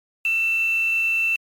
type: tone with quantisation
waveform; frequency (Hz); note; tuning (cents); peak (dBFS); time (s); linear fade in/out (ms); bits
sine; 2675; E7; +25; -18; 0.25-1.36; 2; 6
effects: MP3 64 kbps